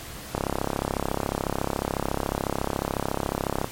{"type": "click train", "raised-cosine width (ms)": 1, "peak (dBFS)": -10, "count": 113, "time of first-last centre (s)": [0.35, 3.644], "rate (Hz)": 34, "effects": ["pink hiss -39 dBFS RMS until 3.71 s", "MP3 64 kbps"]}